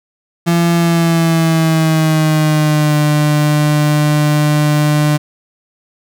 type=tone with pitch glide; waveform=35% pulse; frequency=169.9 to 149.63 Hz; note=F3 to D3; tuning=-47 to +33 cents; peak=-8 dBFS; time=0.46-5.18 s; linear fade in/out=20 ms; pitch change=-220 cents; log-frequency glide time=0.75-2.99 s; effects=none